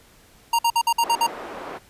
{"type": "tone bursts", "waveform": "square", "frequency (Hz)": 932.3, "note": "A#5", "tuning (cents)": 0, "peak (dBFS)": -17, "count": 7, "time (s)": [0.53, 1.267], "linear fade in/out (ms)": 5, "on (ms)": 59, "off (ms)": 54}
{"type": "band-pass noise", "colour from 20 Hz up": "white", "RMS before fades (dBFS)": -35, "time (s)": [1.02, 1.79], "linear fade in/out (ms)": 20, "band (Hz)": [320, 910], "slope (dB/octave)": 12}
{"effects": ["pink hiss -53 dBFS RMS until 1.89 s", "resampled to 32000 Hz"]}